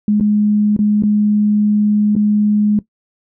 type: tone with dropouts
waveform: sine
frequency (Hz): 209.1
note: G#3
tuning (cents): +12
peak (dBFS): -10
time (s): 0.08-2.79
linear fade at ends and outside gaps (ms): 2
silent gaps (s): 0.2-0.208 / 0.765-0.79 / 1.024-1.035 / 2.153-2.163
effects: noise-tail reverb RT60 0.1 s tail -17 dB re dry